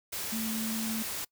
sine tone in noise, 222.3 Hz, A3, 18 cents sharp, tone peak -32 dBFS, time 0.32-1.03 s, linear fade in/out 10 ms, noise white, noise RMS -36 dBFS, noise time 0.12-1.25 s, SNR +1 dB, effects noise-tail reverb RT60 0.1 s tail -23 dB re dry

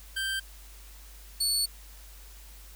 25% pulse tone pair in turn, 1568 / 4435 Hz, G6 / C#8, 0 / 0 cents, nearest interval octave + tritone, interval 1800 cents, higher second, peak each -25 / -20 dBFS, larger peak second, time 0.16-0.4 / 1.4-1.66 s, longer second, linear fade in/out 10 ms, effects added 50 Hz sine -47 dBFS peak until 2.75 s + white hiss -53 dBFS RMS until 2.75 s

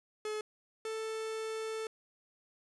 45% pulse tone pair in turn, 427.7 / 441.5 Hz, A4 / A4, -49 / +6 cents, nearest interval minor second, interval 55 cents, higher second, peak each -35 / -36 dBFS, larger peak first, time 0.25-0.41 / 0.85-1.87 s, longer second, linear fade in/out 2 ms, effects resampled to 24000 Hz

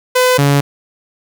sawtooth tone pair in turn, 505 / 141.71 Hz, B4 / C#3, +39 / +39 cents, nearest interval octave + minor seventh, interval 2200 cents, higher first, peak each -5 dBFS, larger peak neither, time 0.15-0.38 / 0.38-0.61 s, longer neither, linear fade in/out 10 ms, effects none

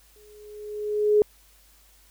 sine tone with exponential growth, 420 Hz, G#4, 19 cents sharp, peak -13 dBFS, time 0.16-1.22 s, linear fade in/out 1 ms, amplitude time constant 230 ms, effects added 50 Hz sine -58 dBFS peak until 2.1 s + white hiss -58 dBFS RMS until 2.1 s

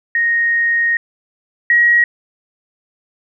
sine tone pair in turn, 1864.7 / 1899.5 Hz, A#6 / A#6, 0 / +32 cents, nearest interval unison, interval 32 cents, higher second, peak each -12 / -8 dBFS, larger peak second, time 0.15-0.97 / 1.7-2.04 s, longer first, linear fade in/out 2 ms, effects none

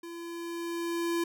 square tone with level ramp, 339.3 Hz, F4, 50 cents flat, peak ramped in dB -41 to -27 dBFS, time 0.03-1.24 s, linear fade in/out 5 ms, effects none

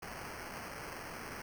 violet noise with sample-and-hold, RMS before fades -45 dBFS, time 0.02-1.42 s, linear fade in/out 5 ms, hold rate 3675 Hz, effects none

